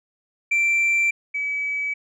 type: tone pair in turn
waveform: sine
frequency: 2349 / 2286 Hz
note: D7 / D7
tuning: 0 / -47 cents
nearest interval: unison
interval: 47 cents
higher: first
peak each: -14 / -22 dBFS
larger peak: first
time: 0.51-1.11 / 1.34-1.94 s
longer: neither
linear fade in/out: 10 ms
effects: tanh soft clip ceiling -16 dBFS